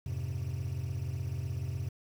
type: chord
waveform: triangle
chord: F minor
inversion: none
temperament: equal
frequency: 87.31 / 103.83 / 130.81 Hz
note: F2 / Ab2 / C3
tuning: 0 / 0 / 0 cents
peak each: -35 / -36 / -34 dBFS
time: 0.06-1.89 s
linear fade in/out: 5 ms
effects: tanh soft clip ceiling -23 dBFS + 9-bit